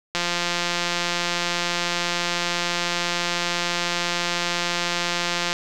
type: click train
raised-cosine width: 0.2 ms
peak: -6 dBFS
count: 937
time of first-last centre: 0.15-5.529 s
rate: 174 Hz
effects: none